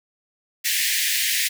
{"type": "high-pass noise", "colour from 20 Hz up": "pink", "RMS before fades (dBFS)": -22, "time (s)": [0.64, 1.49], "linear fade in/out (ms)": 20, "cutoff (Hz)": 1700, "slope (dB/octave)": 96, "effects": []}